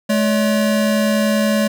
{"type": "tone pair together", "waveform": "square", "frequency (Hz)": [213.4, 569.7], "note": ["G#3", "C#5"], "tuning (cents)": [47, 47], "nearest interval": "octave + perfect fourth", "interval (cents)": 1700, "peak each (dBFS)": [-16, -20], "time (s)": [0.09, 1.68], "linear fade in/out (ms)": 10, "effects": []}